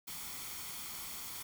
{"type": "noise with comb filter", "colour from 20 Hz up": "white", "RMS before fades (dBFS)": -44, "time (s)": [0.07, 1.43], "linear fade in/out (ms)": 10, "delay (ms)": 0.9, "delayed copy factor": 0.5, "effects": []}